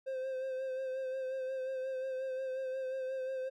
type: tone with vibrato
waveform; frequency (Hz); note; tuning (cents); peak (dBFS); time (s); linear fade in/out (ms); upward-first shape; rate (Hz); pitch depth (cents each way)
triangle; 523.3; C5; 0; -33; 0.06-3.5; 20; sine; 5.6; 29
effects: none